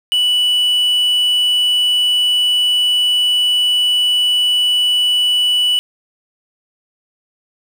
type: tone with quantisation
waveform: triangle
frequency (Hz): 2960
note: F#7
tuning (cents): 0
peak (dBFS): -10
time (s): 0.12-5.79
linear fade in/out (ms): 0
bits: 6
effects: none